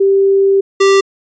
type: tone pair in turn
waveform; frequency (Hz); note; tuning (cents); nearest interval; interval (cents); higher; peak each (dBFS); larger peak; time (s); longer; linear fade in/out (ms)
sine / square; 391.8 / 391.8; G4 / G4; -1 / -1; unison; 0; neither; -7; neither; 0-0.61 / 0.8-1.01; first; 10
effects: resampled to 16000 Hz